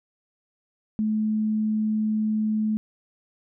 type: tone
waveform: sine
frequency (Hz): 215.7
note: A3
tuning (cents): -34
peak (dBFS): -21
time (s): 0.99-2.77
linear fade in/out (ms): 0
effects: none